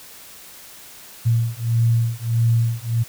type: beating tone pair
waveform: sine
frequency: 115.1 / 116.7 Hz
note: A#2 / A#2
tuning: -22 / +2 cents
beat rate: 1.6 Hz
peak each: -19 dBFS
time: 1.25-3.04 s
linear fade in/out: 20 ms
effects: white hiss -42 dBFS RMS until 3.08 s